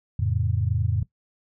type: chord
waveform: sine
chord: F augmented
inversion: none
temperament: equal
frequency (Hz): 87.31 / 110 / 138.59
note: F2 / A2 / C#3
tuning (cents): 0 / 0 / 0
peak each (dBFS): -25 / -24 / -29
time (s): 0.19-1.03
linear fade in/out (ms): 5
effects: noise-tail reverb RT60 0.1 s tail -18 dB re dry